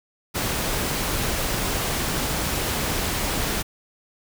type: noise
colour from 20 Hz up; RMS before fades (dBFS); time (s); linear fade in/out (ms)
pink; -25; 0.34-3.63; 20
effects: none